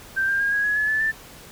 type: tone with pitch steps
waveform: sine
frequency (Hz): 1568 / 1595.4 / 1623.3 / 1651.7 / 1680.5 / 1709.9 / 1739.8 / 1770.2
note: G6 / G6 / G#6 / G#6 / G#6 / A6 / A6 / A6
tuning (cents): 0 / +30 / -40 / -10 / +20 / -50 / -20 / +10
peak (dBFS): -19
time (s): 0.16-1.12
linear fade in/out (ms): 20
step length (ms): 120
effects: pink hiss -44 dBFS RMS until 1.51 s